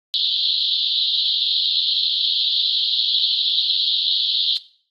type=band-pass noise; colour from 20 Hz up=white; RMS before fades=-20 dBFS; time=0.14-4.57 s; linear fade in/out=0 ms; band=3200 to 4300 Hz; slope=96 dB/octave; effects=noise-tail reverb RT60 0.5 s tail -18 dB re dry + AAC 32 kbps